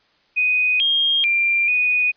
sine tone with pitch steps, 2494 / 3230 / 2378 / 2478 Hz, D#7 / G#7 / D7 / D#7, +3 / -49 / +21 / -8 cents, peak -15 dBFS, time 0.36-2.12 s, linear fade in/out 20 ms, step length 440 ms, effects white hiss -60 dBFS RMS until 2.16 s + resampled to 11025 Hz

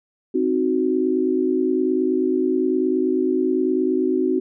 sine chord, C diminished, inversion none, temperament equal, 261.6 / 311.1 / 370 Hz, C4 / Eb4 / Gb4, 0 / 0 / 0 cents, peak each -22 / -23 / -20 dBFS, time 0.34-4.4 s, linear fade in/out 10 ms, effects none

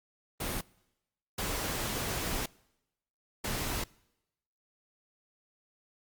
pink noise bursts at uneven times, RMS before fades -34 dBFS, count 3, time 0.4-0.61 / 1.38-2.46 / 3.44-3.84 s, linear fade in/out 5 ms, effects noise-tail reverb RT60 0.9 s tail -24 dB re dry + Opus 32 kbps

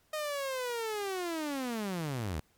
sawtooth linear sweep, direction down, 622.3 to 69.3 Hz, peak -29 dBFS, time 0.13-2.4 s, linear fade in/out 5 ms, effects pink hiss -69 dBFS RMS until 2.57 s + MP3 96 kbps

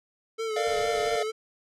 square tone with vibrato, 440.3 Hz, A4, 1 cent sharp, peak -29 dBFS, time 0.38-1.32 s, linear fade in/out 20 ms, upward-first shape sine, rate 4.4 Hz, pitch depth 45 cents each way
square chord, Bb major, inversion none, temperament equal with one note detuned, 466.2 / 596.2 / 698.5 Hz, Bb4 / D5 / F5, 0 / +26 / 0 cents, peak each -34 / -32 / -30 dBFS, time 0.56-1.23 s, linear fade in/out 5 ms
pink noise, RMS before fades -45 dBFS, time 0.66-1.17 s, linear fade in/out 10 ms
effects low-pass 8000 Hz 12 dB/octave

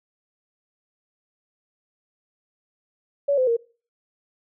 sine tone with pitch steps, 566 / 513.1 / 465.1 Hz, C#5 / C5 / A#4, +36 / -34 / -4 cents, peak -17 dBFS, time 3.28-3.568 s, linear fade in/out 10 ms, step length 96 ms, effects noise-tail reverb RT60 0.4 s tail -24 dB re dry

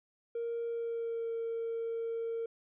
triangle tone with pitch glide, 466.2 to 458.5 Hz, A#4 to A#4, 0 to -29 cents, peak -30 dBFS, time 0.35-2.46 s, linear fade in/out 5 ms, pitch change -29 cents, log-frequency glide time 0.66-1.31 s, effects tanh soft clip ceiling -30 dBFS + resampled to 8000 Hz

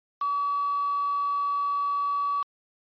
sine tone with quantisation, 1141 Hz, C#6, 50 cents sharp, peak -24 dBFS, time 0.21-2.43 s, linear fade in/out 5 ms, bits 6, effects resampled to 11025 Hz

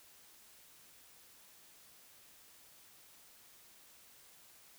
silence, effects white hiss -61 dBFS RMS until 4.78 s

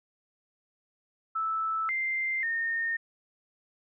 sine tone with pitch steps, 1314 / 2090 / 1833 Hz, E6 / C7 / A#6, -6 / -2 / -30 cents, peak -27 dBFS, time 1.35-2.97 s, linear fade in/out 10 ms, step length 540 ms, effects none

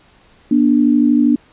sine tone pair together, 241 / 293.7 Hz, B3 / D4, -42 / 0 cents, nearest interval minor third, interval 342 cents, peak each -12 dBFS, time 0.51-1.36 s, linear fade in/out 5 ms, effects pink hiss -50 dBFS RMS until 1.52 s + resampled to 8000 Hz

